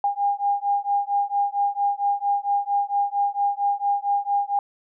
sine beating tone pair, 806 / 810.4 Hz, G5 / G#5, +48 / -43 cents, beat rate 4.4 Hz, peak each -23 dBFS, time 0.04-4.59 s, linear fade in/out 2 ms, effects none

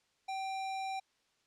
sine tone with sample-and-hold, 770 Hz, G5, 31 cents flat, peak -35 dBFS, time 0.28-1 s, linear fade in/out 10 ms, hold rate 3150 Hz, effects white hiss -74 dBFS RMS until 1.46 s + low-pass 6000 Hz 12 dB/octave

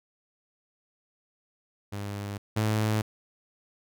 sawtooth tone pair in turn, 101.4 / 107.96 Hz, G#2 / A2, -41 / -32 cents, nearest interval minor second, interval 109 cents, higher second, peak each -29 / -20 dBFS, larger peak second, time 1.92-2.38 / 2.56-3.02 s, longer neither, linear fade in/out 10 ms, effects none

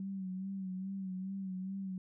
sine tone with vibrato, 190.2 Hz, F#3, 48 cents sharp, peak -37 dBFS, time 0-1.98 s, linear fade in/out 2 ms, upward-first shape sine, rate 2.4 Hz, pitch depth 50 cents each way, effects none

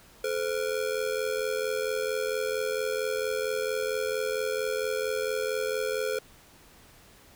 square ring-modulated tone, 475 Hz, A#4, 33 cents sharp, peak -25 dBFS, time 0.24-6.19 s, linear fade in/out 2 ms, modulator 42.2 Hz, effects pink hiss -55 dBFS RMS until 7.35 s

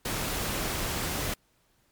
pink noise, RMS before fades -31 dBFS, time 0.05-1.34 s, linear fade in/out 5 ms, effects pink hiss -68 dBFS RMS until 1.91 s + MP3 96 kbps

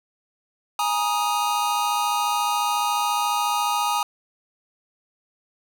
square chord, Ab suspended second, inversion none, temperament equal with one note detuned, 830.6 / 944.8 / 1244.5 Hz, Ab5 / Bb5 / Eb6, 0 / +23 / 0 cents, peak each -26 dBFS, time 0.79-4.03 s, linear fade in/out 2 ms, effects none

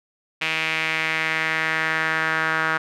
sawtooth tone with band-pass filter sweep, 159.4 Hz, D#3, 42 cents sharp, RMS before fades -23 dBFS, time 0.41-2.78 s, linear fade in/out 10 ms, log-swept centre 2500 to 1500 Hz, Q 3.3, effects none

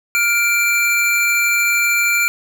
square tone pair together, 1406.8 / 2349 Hz, F6 / D7, +12 / 0 cents, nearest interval major sixth, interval 888 cents, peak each -21 / -15 dBFS, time 0.15-2.28 s, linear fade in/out 0 ms, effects none

